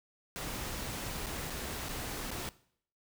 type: noise with dropouts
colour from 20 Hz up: pink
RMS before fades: -39 dBFS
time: 0.36-2.49 s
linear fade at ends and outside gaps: 0 ms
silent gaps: 1.261-1.267 / 1.499-1.503 / 1.886-1.891 / 2.306-2.314 s
effects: noise-tail reverb RT60 0.6 s tail -19 dB re dry